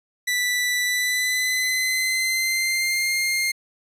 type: tone with pitch glide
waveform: sawtooth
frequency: 1975.5 to 2117 Hz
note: B6 to C7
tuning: 0 to +20 cents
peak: -17 dBFS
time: 0.27-3.52 s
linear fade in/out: 10 ms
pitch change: +120 cents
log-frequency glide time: 0.84-3.12 s
effects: resampled to 32000 Hz